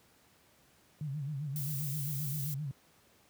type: tone with vibrato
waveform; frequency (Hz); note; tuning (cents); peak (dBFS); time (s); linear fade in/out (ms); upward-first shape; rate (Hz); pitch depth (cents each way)
sine; 143.9; D3; -35; -34; 1.01-2.71; 0; sine; 7.6; 130
type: noise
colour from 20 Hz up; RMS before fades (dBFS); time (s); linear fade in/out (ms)
violet; -40; 1.56-2.54; 0
effects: pink hiss -65 dBFS RMS until 3.29 s + high-pass 80 Hz 12 dB/octave